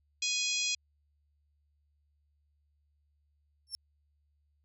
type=harmonic tone; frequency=830.6 Hz; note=G#5; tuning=in tune; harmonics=3 / 4 / 5 / 6 / 7 / 8 / 9; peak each=-35 / -36 / -37 / -38 / -38 / -39 / -40 dBFS; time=0.22-0.75 s; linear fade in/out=5 ms
type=tone with exponential growth; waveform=35% pulse; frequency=5420 Hz; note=E8; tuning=47 cents sharp; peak=-29 dBFS; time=3.67-3.75 s; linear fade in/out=0 ms; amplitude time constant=16 ms
effects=added 73 Hz sine -70 dBFS peak until 4.64 s